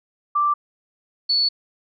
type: tone pair in turn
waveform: sine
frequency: 1174.7 / 4435 Hz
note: D6 / C#8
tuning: 0 / 0 cents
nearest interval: octave + major seventh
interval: 2300 cents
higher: second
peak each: -16 dBFS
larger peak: neither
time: 0.35-0.54 / 1.29-1.49 s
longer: second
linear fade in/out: 10 ms
effects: none